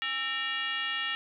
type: tone with frequency modulation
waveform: sine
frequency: 2337 Hz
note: D7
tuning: 9 cents flat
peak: -29 dBFS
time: 0.02-1.15 s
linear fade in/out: 0 ms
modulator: 505 Hz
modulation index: 1.9
effects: none